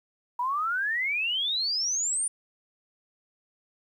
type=exponential sweep; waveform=sine; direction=up; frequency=951 to 9397 Hz; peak=-25 dBFS; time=0.39-2.28 s; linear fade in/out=5 ms; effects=10-bit